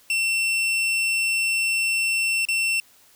40% pulse tone with dropouts, 2700 Hz, E7, 41 cents sharp, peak -19 dBFS, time 0.1-2.8 s, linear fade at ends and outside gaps 2 ms, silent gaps 2.452-2.486 s, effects white hiss -55 dBFS RMS until 3.15 s

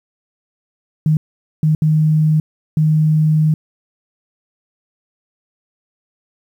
sine tone bursts at uneven times, 155.1 Hz, D#3, 5 cents flat, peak -10 dBFS, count 4, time 1.06-1.17 / 1.63-1.75 / 1.82-2.4 / 2.77-3.54 s, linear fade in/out 2 ms, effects 8-bit

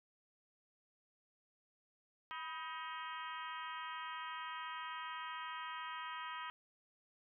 harmonic tone with a mistuned harmonic, 315.7 Hz, D#4, 25 cents sharp, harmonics 3 / 4 / 5 / 6 / 7 / 8 / 9 / 10, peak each -47 / -47 / -53 / -51 / -57 / -56 / -57 / -54 dBFS, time 2.31-6.5 s, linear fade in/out 0 ms, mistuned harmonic 3, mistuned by +65 cents, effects none

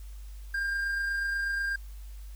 triangle tone with amplitude modulation, 1600 Hz, G6, 35 cents sharp, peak -25 dBFS, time 0.54-1.76 s, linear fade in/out 5 ms, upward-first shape sine, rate 28.2 Hz, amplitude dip 25%, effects added 50 Hz sine -40 dBFS peak until 2.35 s + white hiss -59 dBFS RMS until 2.35 s

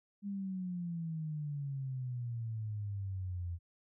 sine exponential sweep, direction down, 204.1 to 84.7 Hz, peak -36 dBFS, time 0.22-3.59 s, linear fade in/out 50 ms, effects none

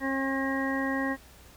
harmonic tone, 269.6 Hz, C#4, 48 cents flat, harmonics 1 / 2 / 3 / 4 / 6 / 7, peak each -29 / -35 / -38 / -37 / -39 / -33 dBFS, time 0-1.17 s, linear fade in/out 50 ms, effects added 60 Hz sine -54 dBFS peak until 1.56 s + pink hiss -54 dBFS RMS until 1.56 s

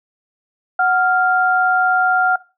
sine tone pair together, 740 / 1395.8 Hz, F#5 / F6, 0 / -1 cents, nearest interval major seventh, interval 1099 cents, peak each -15 dBFS, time 0.79-2.36 s, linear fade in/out 5 ms, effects noise-tail reverb RT60 0.3 s tail -20 dB re dry

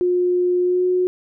sine tone with pitch glide, 358.2 to 364 Hz, F4 to F#4, +44 to -28 cents, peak -15 dBFS, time 0.01-1.07 s, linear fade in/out 0 ms, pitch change +28 cents, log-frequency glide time 0.61-0.85 s, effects none

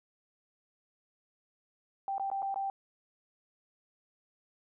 sine tone with dropouts, 784 Hz, G5, in tune, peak -31 dBFS, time 2.08-2.7 s, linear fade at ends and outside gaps 1 ms, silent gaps 2.181-2.197 / 2.301-2.315 / 2.421-2.427 / 2.543-2.559 s, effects none

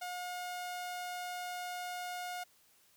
sawtooth tone, 718 Hz, F5, 48 cents sharp, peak -35 dBFS, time 0.01-2.44 s, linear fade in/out 10 ms, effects white hiss -67 dBFS RMS until 2.96 s

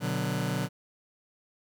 sawtooth chord, B minor, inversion none, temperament just, 123.47 / 148.16 / 185.21 Hz, B2 / D3 / F#3, 0 / +16 / +2 cents, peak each -28 dBFS, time 0-0.69 s, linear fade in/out 50 ms, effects none

